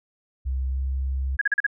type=tone with pitch glide; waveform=sine; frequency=65.41 to 66.44 Hz; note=C2 to C2; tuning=0 to +27 cents; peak=-23 dBFS; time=0.45-1.37 s; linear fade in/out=20 ms; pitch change=+27 cents; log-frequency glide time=0.7-0.78 s
type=tone bursts; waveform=sine; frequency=1661.2 Hz; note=G#6; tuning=in tune; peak=-17 dBFS; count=5; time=1.39-1.666 s; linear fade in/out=5 ms; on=24 ms; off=39 ms
effects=none